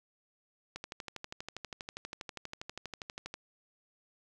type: click train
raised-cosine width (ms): 0.2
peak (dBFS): -23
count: 33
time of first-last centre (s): 0.76-3.341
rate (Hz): 12.4
effects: none